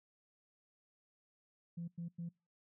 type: tone bursts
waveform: sine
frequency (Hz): 170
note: F3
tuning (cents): -46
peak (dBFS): -39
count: 3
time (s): 1.77-2.292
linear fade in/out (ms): 10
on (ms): 110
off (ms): 96
effects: noise-tail reverb RT60 0.3 s tail -26 dB re dry + tanh soft clip ceiling -36 dBFS